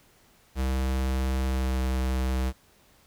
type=tone with pitch glide; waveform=square; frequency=65.41 to 64.66 Hz; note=C2 to C2; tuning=0 to -20 cents; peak=-25 dBFS; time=0.55-2.53 s; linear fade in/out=50 ms; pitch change=-20 cents; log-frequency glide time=1.46-1.75 s; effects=pink hiss -60 dBFS RMS until 3.06 s